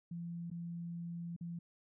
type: tone with dropouts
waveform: sine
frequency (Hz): 170.5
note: F3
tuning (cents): -41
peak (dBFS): -40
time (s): 0.11-1.59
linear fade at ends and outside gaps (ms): 5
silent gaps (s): 0.502-0.513 / 1.364-1.409
effects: none